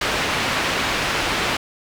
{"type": "low-pass noise", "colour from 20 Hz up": "white", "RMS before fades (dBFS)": -22, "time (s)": [0.01, 1.57], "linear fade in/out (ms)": 5, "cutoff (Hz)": 2800, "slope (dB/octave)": 12, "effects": []}